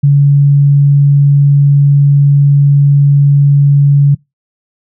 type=tone; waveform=sine; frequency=142 Hz; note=C#3; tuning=42 cents sharp; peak=-3 dBFS; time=0.03-4.15 s; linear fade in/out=10 ms; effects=noise-tail reverb RT60 0.2 s tail -25 dB re dry